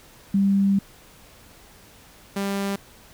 sine / sawtooth tone pair in turn, 197.2 / 198.19 Hz, G3 / G3, +11 / +19 cents, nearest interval unison, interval 8 cents, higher second, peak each -16 / -20 dBFS, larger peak first, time 0.34-0.79 / 2.36-2.76 s, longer first, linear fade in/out 5 ms, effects pink hiss -50 dBFS RMS until 3.13 s

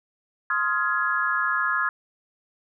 sine chord, F minor seventh, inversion second, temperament just, 1047.7 / 1257.2 / 1396.9 / 1676.3 Hz, C6 / Eb6 / F6 / Ab6, +2 / +18 / 0 / +16 cents, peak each -29 / -27 / -27 / -25 dBFS, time 0.5-1.89 s, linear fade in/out 2 ms, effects none

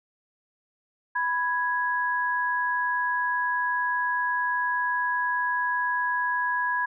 sine tone pair together, 989.5 / 1661.2 Hz, B5 / G#6, +3 / 0 cents, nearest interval major sixth, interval 897 cents, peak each -26 dBFS, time 1.15-6.86 s, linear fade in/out 10 ms, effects none

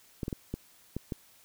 clicks, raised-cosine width 3 ms, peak -20 dBFS, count 6, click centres 0.232 / 0.281 / 0.328 / 0.54 / 0.966 / 1.122 s, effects white hiss -60 dBFS RMS until 1.44 s

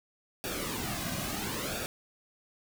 pink noise with flanger, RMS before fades -35 dBFS, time 0.44-1.86 s, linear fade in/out 0 ms, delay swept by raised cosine 0.97 to 2.27 ms, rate 0.73 Hz, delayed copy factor -0.65, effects none

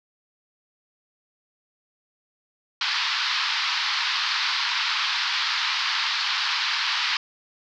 white band-pass noise, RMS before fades -25 dBFS, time 2.81-7.17 s, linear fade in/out 2 ms, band 920 to 4900 Hz, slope 48 dB/octave, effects none

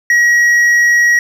triangle tone with hard clipping, 1906 Hz, A#6, 38 cents sharp, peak -8 dBFS, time 0.1-1.19 s, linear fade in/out 2 ms, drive 7 dB, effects none

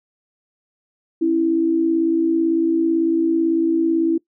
sine tone pair together, 272.2 / 330.2 Hz, C#4 / E4, -31 / +3 cents, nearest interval minor third, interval 334 cents, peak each -23 / -15 dBFS, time 1.21-4.18 s, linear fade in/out 10 ms, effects noise-tail reverb RT60 0.1 s tail -20 dB re dry

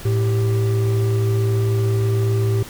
triangle tone pair together, 110 / 391.6 Hz, A2 / G4, 0 / -2 cents, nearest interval octave + minor seventh, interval 2198 cents, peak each -14 / -22 dBFS, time 0.05-2.63 s, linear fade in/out 5 ms, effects pink hiss -37 dBFS RMS until 2.69 s

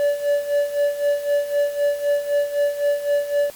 triangle tone with tremolo, 577 Hz, D5, 31 cents flat, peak -13 dBFS, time 0-3.5 s, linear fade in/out 0 ms, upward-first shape sine, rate 3.9 Hz, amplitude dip 75%, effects white hiss -43 dBFS RMS until 3.55 s + Opus 48 kbps

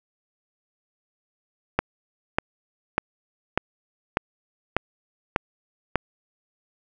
click train, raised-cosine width 0.5 ms, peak -4 dBFS, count 8, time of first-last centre 1.79-5.957 s, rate 1.68 Hz, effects none

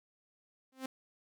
sawtooth tone with exponential growth, 262.3 Hz, C4, 4 cents sharp, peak -31 dBFS, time 0.72-0.86 s, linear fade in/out 5 ms, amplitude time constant 30 ms, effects none

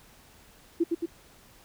sine tone with echo, 336.3 Hz, E4, 35 cents sharp, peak -20 dBFS, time 0.8-0.84 s, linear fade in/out 10 ms, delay 110 ms, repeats 2, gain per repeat -3 dB, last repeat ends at 1.06 s, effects pink hiss -56 dBFS RMS until 1.64 s

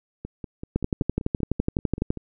two click trains, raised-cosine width 3 ms, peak -20 / -9 dBFS, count 11 / 17, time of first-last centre 0.25-2.173 / 0.76-2.105 s, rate 5.2 / 11.9 Hz, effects none

